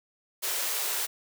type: high-pass noise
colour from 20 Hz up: white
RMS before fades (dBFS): -30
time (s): 0.42-1.07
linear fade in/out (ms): 20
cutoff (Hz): 350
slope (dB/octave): 96
effects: none